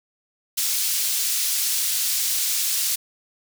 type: high-pass noise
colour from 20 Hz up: pink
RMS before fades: -23 dBFS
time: 0.57-2.96 s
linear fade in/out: 10 ms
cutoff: 4800 Hz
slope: 12 dB/octave
effects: none